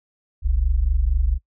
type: tone pair together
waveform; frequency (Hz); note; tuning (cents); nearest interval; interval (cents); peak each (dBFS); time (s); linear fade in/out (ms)
sine; 41.45 / 65.7; E1 / C2; +10 / +8; minor sixth; 798; -19; 0.42-1.39; 50
effects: noise-tail reverb RT60 0.1 s tail -22 dB re dry